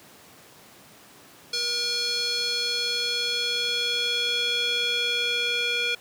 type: tone with band-pass filter sweep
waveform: square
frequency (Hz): 478.4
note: A#4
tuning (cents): +45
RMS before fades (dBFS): -26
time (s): 1.53-5.95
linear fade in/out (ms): 5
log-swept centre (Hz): 4600 to 2900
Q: 3.6
effects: pink hiss -50 dBFS RMS until 6 s + high-pass 150 Hz 12 dB/octave